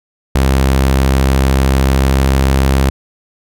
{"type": "tone with pitch glide", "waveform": "sawtooth", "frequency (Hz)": [66.7, 67.16], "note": ["C2", "C2"], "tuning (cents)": [34, 46], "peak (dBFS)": -5, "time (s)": [0.35, 2.9], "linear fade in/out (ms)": 5, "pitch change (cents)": 12, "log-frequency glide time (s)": [1.77, 2.69], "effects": []}